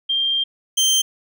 sine / 25% pulse tone pair in turn, 3184 / 3138 Hz, G7 / G7, +26 / +1 cents, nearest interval unison, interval 25 cents, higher first, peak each -17 / -11 dBFS, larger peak second, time 0.09-0.44 / 0.77-1.02 s, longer first, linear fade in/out 10 ms, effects none

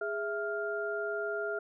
sine tone cluster, 413.3 / 661 / 1401 Hz, G#4 / E5 / F6, -8 / +5 / +5 cents, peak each -35 / -37 / -36 dBFS, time 0.01-1.59 s, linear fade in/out 5 ms, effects none

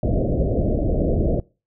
pink low-pass noise, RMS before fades -20 dBFS, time 0.03-1.4 s, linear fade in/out 2 ms, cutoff 670 Hz, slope 96 dB/octave, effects noise-tail reverb RT60 0.3 s tail -22 dB re dry

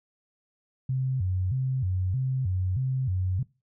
sine tone with vibrato, 110 Hz, A2, in tune, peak -24 dBFS, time 0.89-3.43 s, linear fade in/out 5 ms, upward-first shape square, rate 1.6 Hz, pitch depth 300 cents each way, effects noise-tail reverb RT60 0.3 s tail -22 dB re dry

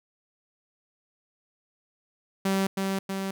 sawtooth tone with echo, 193.5 Hz, G3, 22 cents flat, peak -19 dBFS, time 2.45-2.67 s, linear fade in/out 5 ms, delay 320 ms, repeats 2, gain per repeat -3 dB, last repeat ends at 3.31 s, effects none

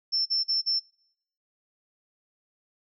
sine tone bursts, 5360 Hz, E8, 28 cents sharp, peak -22 dBFS, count 4, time 0.12-0.8 s, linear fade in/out 20 ms, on 140 ms, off 40 ms, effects noise-tail reverb RT60 0.7 s tail -25 dB re dry

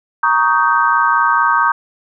sine chord, Eb dominant seventh, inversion second, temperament just, 933.4 / 1120.1 / 1244.5 / 1555.6 Hz, Bb5 / Db6 / Eb6 / G6, +2 / +18 / 0 / -14 cents, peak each -16 dBFS, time 0.23-1.72 s, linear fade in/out 5 ms, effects none

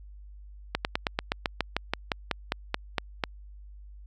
slowing click train, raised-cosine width 0.3 ms, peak -9 dBFS, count 16, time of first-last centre 0.75-3.238 s, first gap 99 ms, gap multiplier 1.07, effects added 50 Hz sine -44 dBFS peak until 4.06 s

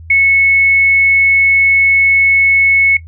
sine tone, 2200 Hz, C#7, 14 cents flat, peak -6 dBFS, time 0.1-2.97 s, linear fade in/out 5 ms, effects noise-tail reverb RT60 0.1 s tail -18 dB re dry + added 82 Hz sine -30 dBFS peak until 3.07 s

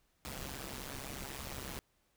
pink noise with amplitude modulation, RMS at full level -40 dBFS, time 0.25-1.79 s, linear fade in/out 0 ms, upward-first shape sine, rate 136 Hz, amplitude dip 90%, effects pink hiss -75 dBFS RMS until 2.16 s

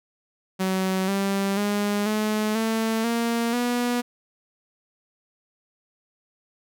sawtooth tone with pitch steps, 188.6 / 196.72 / 205.2 / 214 / 223.3 / 232.9 / 242.9 Hz, F#3 / G3 / G#3 / A3 / A3 / A#3 / B3, +33 / +6 / -21 / -48 / +26 / -1 / -29 cents, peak -18 dBFS, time 0.59-4.02 s, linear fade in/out 20 ms, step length 490 ms, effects none

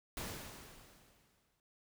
pink noise with exponential decay, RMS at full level -41 dBFS, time 0.17-1.6 s, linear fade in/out 1 ms, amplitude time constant 310 ms, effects none

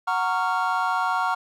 triangle chord, Gb major seventh, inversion none, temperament just, 740 / 925 / 1110 / 1387.5 Hz, Gb5 / Bb5 / Db6 / F6, 0 / -14 / +2 / -12 cents, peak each -25 dBFS, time 0.07-1.35 s, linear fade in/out 10 ms, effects none

